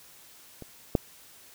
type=clicks; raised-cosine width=2 ms; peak=-27 / -8 dBFS; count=2; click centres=0.623 / 0.952 s; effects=white hiss -53 dBFS RMS until 1.54 s